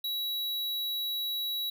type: tone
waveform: square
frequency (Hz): 3900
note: B7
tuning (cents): -23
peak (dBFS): -31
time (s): 0.04-1.7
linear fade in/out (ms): 5
effects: none